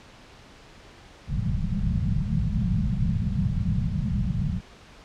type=low-pass noise; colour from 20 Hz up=white; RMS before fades=-25 dBFS; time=1.27-4.61 s; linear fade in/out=50 ms; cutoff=210 Hz; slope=96 dB/octave; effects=pink hiss -49 dBFS RMS until 5.04 s + low-pass 5000 Hz 12 dB/octave